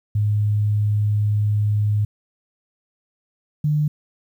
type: tone pair in turn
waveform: sine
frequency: 104.7 / 150 Hz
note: G#2 / D3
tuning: +15 / +37 cents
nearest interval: tritone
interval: 622 cents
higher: second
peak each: -16 dBFS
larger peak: neither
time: 0.15-2.05 / 3.64-3.88 s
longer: first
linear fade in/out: 5 ms
effects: 9-bit